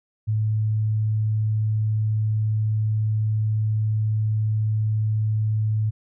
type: tone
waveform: sine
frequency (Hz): 108.2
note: A2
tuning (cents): -29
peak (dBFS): -19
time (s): 0.27-5.91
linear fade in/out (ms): 20
effects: none